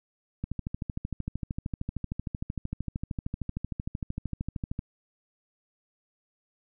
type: click train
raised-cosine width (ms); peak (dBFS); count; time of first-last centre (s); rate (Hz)
5; -19; 58; 0.44-4.791; 13.1
effects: none